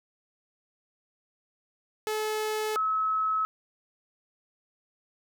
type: tone pair in turn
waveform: sawtooth / sine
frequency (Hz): 430.6 / 1290.3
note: A4 / E6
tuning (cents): -37 / -37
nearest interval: octave + perfect fifth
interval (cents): 1900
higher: second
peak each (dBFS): -24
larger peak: neither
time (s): 2.07-2.76 / 2.76-3.45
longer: neither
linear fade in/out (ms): 0
effects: none